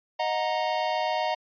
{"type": "chord", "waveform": "square", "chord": "D# minor", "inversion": "none", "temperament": "equal with one note detuned", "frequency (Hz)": [622.3, 730.2, 932.3], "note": ["D#5", "F#5", "A#5"], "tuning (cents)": [0, -23, 0], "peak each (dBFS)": -30, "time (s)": [0.19, 1.35], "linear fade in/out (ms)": 10, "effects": ["resampled to 11025 Hz"]}